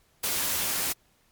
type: noise with comb filter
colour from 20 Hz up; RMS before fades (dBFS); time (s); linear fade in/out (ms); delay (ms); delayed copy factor
white; -28; 0.23-0.93; 10; 11; +0.5
effects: pink hiss -65 dBFS RMS until 1.31 s + MP3 96 kbps